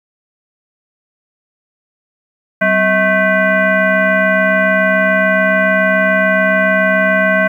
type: tone with frequency modulation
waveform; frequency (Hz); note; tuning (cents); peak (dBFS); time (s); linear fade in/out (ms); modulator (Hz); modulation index
sine; 1089; C#6; -31; -9; 2.61-7.48; 10; 449; 2
effects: 8-bit